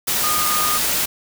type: tone in noise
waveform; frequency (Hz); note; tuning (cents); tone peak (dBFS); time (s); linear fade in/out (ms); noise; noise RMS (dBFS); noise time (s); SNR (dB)
sine; 1227; D#6; -25; -21; 0.23-0.78; 10; white; -20; 0.07-1.06; -4
effects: none